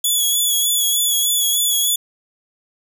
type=tone with vibrato; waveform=10% pulse; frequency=3397 Hz; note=G#7; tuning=38 cents sharp; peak=-8 dBFS; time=0.04-1.96 s; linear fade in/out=5 ms; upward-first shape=sine; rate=3.3 Hz; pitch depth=35 cents each way; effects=8-bit